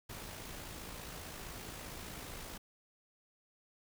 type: noise with amplitude modulation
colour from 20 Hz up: pink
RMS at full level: -45 dBFS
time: 0.09-2.58 s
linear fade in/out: 10 ms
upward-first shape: sine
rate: 55.3 Hz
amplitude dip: 35%
effects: none